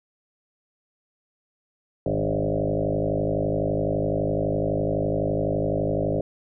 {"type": "tone with frequency modulation", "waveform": "sine", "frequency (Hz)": 349.2, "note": "F4", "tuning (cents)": 0, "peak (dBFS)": -21, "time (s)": [2.06, 6.21], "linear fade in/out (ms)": 2, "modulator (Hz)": 51.9, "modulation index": 5.4, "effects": []}